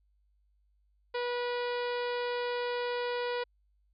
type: harmonic tone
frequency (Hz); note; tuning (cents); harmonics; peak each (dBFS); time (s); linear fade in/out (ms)
486.8; B4; -25; 1 / 2 / 3 / 4 / 5 / 6 / 7 / 8 / 9 / 10; -32 / -38 / -42 / -44 / -46 / -48 / -49 / -50 / -51 / -52; 1.14-3.44; 10
effects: added 50 Hz sine -67 dBFS peak until 3.93 s